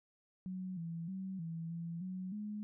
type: tone with pitch steps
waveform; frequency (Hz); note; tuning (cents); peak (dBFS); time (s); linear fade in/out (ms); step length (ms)
sine; 185.4 / 166.6 / 190 / 164.7 / 168.1 / 185.4 / 209.7; F#3 / E3 / F#3 / E3 / E3 / F#3 / G#3; +4 / +19 / +46 / -1 / +34 / +4 / +17; -39; 0.46-2.63; 0; 310
effects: none